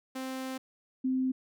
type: tone pair in turn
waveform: sawtooth / sine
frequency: 261.6 / 259.5 Hz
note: C4 / C4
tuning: 0 / -14 cents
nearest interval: unison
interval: 14 cents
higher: first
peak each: -31 / -26 dBFS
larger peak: second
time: 0.15-0.58 / 1.04-1.32 s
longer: first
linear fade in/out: 10 ms
effects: none